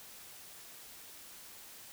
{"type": "silence", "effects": ["white hiss -52 dBFS RMS until 1.92 s"]}